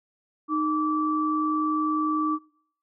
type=tone pair together; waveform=sine; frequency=308.5 / 1159.4 Hz; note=D#4 / D6; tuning=-15 / -23 cents; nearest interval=octave + major seventh; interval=2292 cents; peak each=-25 dBFS; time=0.48-2.39 s; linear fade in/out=50 ms; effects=noise-tail reverb RT60 0.7 s tail -25 dB re dry